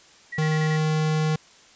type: tone bursts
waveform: sine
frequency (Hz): 1928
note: B6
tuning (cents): -42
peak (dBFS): -30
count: 5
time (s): 0.32-0.77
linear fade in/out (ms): 10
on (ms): 70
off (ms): 25
type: tone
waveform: square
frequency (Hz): 155.56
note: D#3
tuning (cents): 0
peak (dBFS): -21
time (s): 0.38-1.36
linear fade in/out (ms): 5
effects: white hiss -52 dBFS RMS until 1.75 s + resampled to 16000 Hz